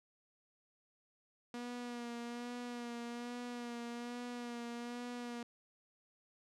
sawtooth tone with vibrato, 240 Hz, B3, 49 cents flat, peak -38 dBFS, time 1.54-5.43 s, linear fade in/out 2 ms, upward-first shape sine, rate 1.2 Hz, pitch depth 27 cents each way, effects low-pass 8000 Hz 12 dB/octave

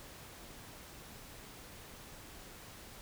silence, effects pink hiss -52 dBFS RMS until 3.01 s

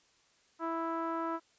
sawtooth tone with low-pass filter, 329.6 Hz, E4, in tune, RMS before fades -35 dBFS, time 0.59-1.4 s, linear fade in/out 50 ms, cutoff 1200 Hz, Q 5.5, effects white hiss -68 dBFS RMS until 1.58 s + resampled to 16000 Hz

